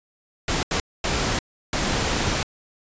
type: noise bursts at uneven times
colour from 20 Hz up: pink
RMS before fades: -23 dBFS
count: 4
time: 0.48-0.63 / 0.71-0.8 / 1.04-1.39 / 1.73-2.43 s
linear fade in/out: 2 ms
effects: resampled to 16000 Hz